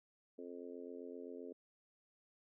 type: harmonic tone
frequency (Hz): 87.7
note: F2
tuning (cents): +8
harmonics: 3 / 4 / 5 / 6 / 7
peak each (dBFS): -51 / -53 / -50 / -57 / -60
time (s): 0.38-1.53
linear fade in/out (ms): 10
effects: none